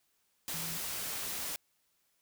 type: tone in noise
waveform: sine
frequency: 164.81 Hz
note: E3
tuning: in tune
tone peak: -44 dBFS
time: 0.54-0.77 s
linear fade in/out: 0 ms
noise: white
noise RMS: -38 dBFS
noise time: 0.48-1.56 s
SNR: -9 dB
effects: white hiss -75 dBFS RMS until 2.21 s